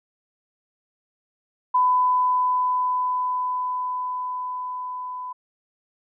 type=tone with level ramp; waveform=sine; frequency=1002 Hz; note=B5; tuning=25 cents sharp; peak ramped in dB=-15 to -30 dBFS; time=1.74-5.33 s; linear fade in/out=10 ms; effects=none